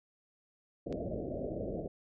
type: low-pass noise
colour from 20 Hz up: white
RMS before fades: -38 dBFS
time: 0.86-1.88 s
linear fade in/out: 10 ms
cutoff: 660 Hz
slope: 96 dB/octave
type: click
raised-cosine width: 0.2 ms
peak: -32 dBFS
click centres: 0.926 s
effects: none